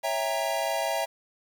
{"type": "chord", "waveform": "square", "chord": "C# diminished seventh", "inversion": "none", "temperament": "equal with one note detuned", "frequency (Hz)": [554.4, 659.3, 798.2, 932.3], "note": ["C#5", "E5", "G5", "Bb5"], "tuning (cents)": [0, 0, 31, 0], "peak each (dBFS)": [-34, -30, -33, -34], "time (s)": [0.03, 1.06], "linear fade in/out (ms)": 20, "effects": ["9-bit"]}